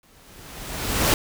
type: noise with exponential growth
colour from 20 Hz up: pink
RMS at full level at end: -17 dBFS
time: 0.03-1.14 s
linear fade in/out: 1 ms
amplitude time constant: 240 ms
effects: none